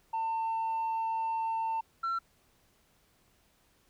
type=tone pair in turn; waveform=sine; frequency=899 / 1351.7 Hz; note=A5 / E6; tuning=+37 / +43 cents; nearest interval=perfect fifth; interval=706 cents; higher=second; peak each=-27 dBFS; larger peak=neither; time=0.13-1.81 / 2.03-2.19 s; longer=first; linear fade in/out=10 ms; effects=tanh soft clip ceiling -28 dBFS + pink hiss -68 dBFS RMS until 3.89 s